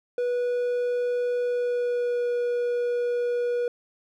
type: tone with pitch glide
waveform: triangle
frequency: 488.8 to 483.5 Hz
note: B4 to B4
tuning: -18 to -37 cents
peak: -21 dBFS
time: 0.18-3.68 s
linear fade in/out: 2 ms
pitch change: -19 cents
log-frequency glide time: 1.42-2.3 s
effects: none